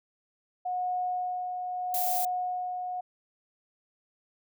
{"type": "tone with tremolo", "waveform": "sine", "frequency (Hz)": 727, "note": "F#5", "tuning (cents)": -31, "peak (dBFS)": -27, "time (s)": [0.65, 3.01], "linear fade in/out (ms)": 10, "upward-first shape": "sine", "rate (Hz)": 0.8, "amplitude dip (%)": 40}
{"type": "noise", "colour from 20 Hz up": "violet", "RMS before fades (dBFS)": -31, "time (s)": [1.94, 2.25], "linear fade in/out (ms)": 2}
{"effects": []}